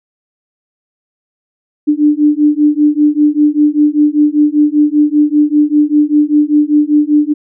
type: beating tone pair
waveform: sine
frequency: 295.1 / 300.2 Hz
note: D4 / D4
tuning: +8 / +38 cents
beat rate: 5.1 Hz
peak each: -10 dBFS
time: 1.87-7.34 s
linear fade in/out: 20 ms
effects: none